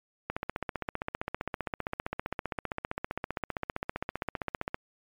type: click train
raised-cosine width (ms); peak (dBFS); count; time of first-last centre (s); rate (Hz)
0.5; -16; 69; 0.3-4.744; 15.3
effects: MP3 96 kbps